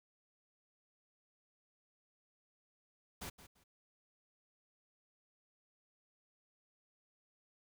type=noise with echo; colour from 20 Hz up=pink; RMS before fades=-45 dBFS; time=3.21-3.3 s; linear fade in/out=10 ms; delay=170 ms; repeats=2; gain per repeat=-13 dB; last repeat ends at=3.64 s; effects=none